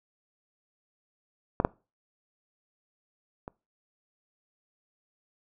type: clicks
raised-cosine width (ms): 1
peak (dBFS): -9 / -6 / -24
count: 3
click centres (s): 1.601 / 1.649 / 3.479
effects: noise-tail reverb RT60 0.3 s tail -24 dB re dry